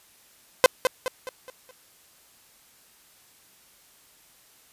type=tone with echo; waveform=sawtooth; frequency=513 Hz; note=C5; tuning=34 cents flat; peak=-7 dBFS; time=0.64-0.66 s; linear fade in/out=0 ms; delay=210 ms; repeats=5; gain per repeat=-7 dB; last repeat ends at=1.71 s; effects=white hiss -57 dBFS RMS until 4.72 s + resampled to 32000 Hz